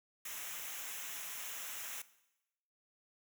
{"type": "noise with comb filter", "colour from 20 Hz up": "white", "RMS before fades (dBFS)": -44, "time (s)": [0.25, 2.02], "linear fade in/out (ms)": 5, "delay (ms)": 0.22, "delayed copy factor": -0.7, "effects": ["noise-tail reverb RT60 0.9 s tail -17 dB re dry"]}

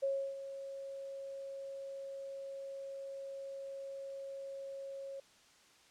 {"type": "tone with ADSR envelope", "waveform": "sine", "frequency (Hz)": 547, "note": "C#5", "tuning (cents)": -23, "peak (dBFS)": -30, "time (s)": [0.02, 5.2], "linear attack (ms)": 16, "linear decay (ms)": 310, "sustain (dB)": -12, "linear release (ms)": 4, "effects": ["white hiss -64 dBFS RMS until 5.9 s", "low-pass 7000 Hz 12 dB/octave"]}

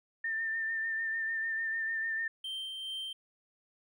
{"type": "tone with vibrato", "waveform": "sine", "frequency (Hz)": 1800, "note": "A6", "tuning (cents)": 39, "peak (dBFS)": -31, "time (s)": [0.24, 2.28], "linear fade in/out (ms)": 5, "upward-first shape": "sine", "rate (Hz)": 6.7, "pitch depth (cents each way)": 27}
{"type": "tone with tremolo", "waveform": "triangle", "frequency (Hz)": 3136, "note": "G7", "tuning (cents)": 0, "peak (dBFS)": -34, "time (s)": [2.44, 3.13], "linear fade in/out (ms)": 5, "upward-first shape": "sine", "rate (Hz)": 2.4, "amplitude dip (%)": 30}
{"effects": []}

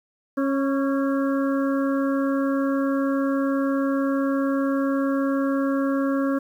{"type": "harmonic tone with a mistuned harmonic", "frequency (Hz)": 273.5, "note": "C#4", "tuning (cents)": -23, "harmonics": [1, 2, 4, 5, 6], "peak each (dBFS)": [-21, -27, -33, -35, -37], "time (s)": [0.37, 6.39], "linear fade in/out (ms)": 10, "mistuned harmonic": 4, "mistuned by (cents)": 34, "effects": ["9-bit"]}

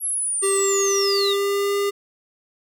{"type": "linear sweep", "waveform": "sine", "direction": "down", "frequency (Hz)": [11370, 3401], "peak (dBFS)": -21, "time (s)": [0, 1.37], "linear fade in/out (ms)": 50}
{"type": "tone with pitch glide", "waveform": "square", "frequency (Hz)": [392, 402.8], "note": ["G4", "G4"], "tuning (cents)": [0, 47], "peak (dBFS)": -20, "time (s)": [0.42, 1.91], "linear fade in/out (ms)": 20, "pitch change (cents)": 47, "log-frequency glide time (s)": [0.53, 1.78]}
{"effects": []}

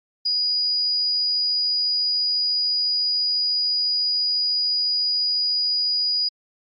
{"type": "tone", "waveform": "sine", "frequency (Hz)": 4907, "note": "D#8", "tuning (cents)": -25, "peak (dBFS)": -19, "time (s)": [0.25, 6.29], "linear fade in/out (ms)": 10, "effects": ["Opus 48 kbps"]}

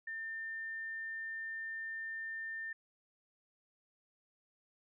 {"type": "tone", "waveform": "sine", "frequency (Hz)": 1800, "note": "A6", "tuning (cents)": 39, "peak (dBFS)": -39, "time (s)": [0.07, 2.73], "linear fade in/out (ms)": 5, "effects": []}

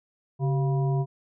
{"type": "harmonic tone with a mistuned harmonic", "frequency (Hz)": 138.59, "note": "C#3", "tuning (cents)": 0, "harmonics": [1, 3, 5, 7], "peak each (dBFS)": [-22, -32, -36, -39], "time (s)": [0.39, 1.06], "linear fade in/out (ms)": 50, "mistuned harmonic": 3, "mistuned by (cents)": -130, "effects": []}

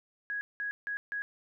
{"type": "tone bursts at uneven times", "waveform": "sine", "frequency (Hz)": 1661.2, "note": "G#6", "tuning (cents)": 0, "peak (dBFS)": -32, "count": 4, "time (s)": [[0.3, 0.41], [0.6, 0.71], [0.87, 0.97], [1.12, 1.22]], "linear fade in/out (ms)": 0, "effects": []}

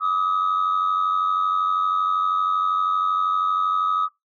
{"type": "tone pair together", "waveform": "sine", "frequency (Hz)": [1174.7, 1267.4], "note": ["D6", "D#6"], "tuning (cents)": [0, 32], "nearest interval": "minor second", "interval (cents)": 132, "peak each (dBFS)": [-23, -18], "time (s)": [0, 4.09], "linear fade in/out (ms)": 50, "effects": ["noise-tail reverb RT60 0.2 s tail -24 dB re dry", "tanh soft clip ceiling -15 dBFS"]}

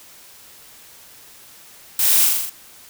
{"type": "noise with echo", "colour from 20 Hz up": "blue", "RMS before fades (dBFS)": -18, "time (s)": [1.99, 2.25], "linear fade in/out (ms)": 2, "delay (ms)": 41, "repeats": 6, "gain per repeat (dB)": -2, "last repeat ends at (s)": 2.496, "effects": ["white hiss -45 dBFS RMS until 2.89 s"]}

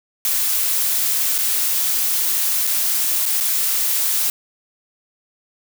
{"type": "noise with dropouts", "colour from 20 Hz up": "blue", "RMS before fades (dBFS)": -19, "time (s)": [0.25, 4.3], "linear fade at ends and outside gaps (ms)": 1, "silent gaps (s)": [[1.381, 1.386], [2.669, 2.673], [3.256, 3.261], [3.403, 3.407]], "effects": []}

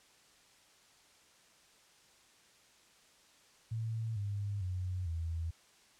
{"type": "tone with pitch steps", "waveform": "sine", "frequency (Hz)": [112.6, 101.48, 91.46, 82.43], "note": ["A2", "G#2", "F#2", "E2"], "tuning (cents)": [40, -40, -20, 0], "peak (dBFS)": -34, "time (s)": [3.71, 5.51], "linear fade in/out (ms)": 10, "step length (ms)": 450, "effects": ["white hiss -64 dBFS RMS until 5.99 s", "low-pass 8000 Hz 12 dB/octave"]}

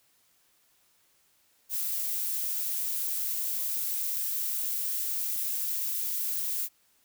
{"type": "noise", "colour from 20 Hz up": "violet", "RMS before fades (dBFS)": -31, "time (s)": [1.69, 6.69], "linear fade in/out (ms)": 50, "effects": ["white hiss -67 dBFS RMS until 7.04 s"]}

